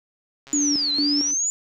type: click train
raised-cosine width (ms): 0.2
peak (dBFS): -26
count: 116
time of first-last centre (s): 0.47-1.309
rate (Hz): 137
type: linear two-way sweep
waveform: sine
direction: down then up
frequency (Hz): 7040 to 3975 to 7040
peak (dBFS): -20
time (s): 0.53-1.5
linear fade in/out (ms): 0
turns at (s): 0.92
type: tone with tremolo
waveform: sine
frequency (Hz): 290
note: D4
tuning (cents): -22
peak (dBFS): -21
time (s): 0.53-1.34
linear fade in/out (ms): 5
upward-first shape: square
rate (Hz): 2.2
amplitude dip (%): 80
effects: none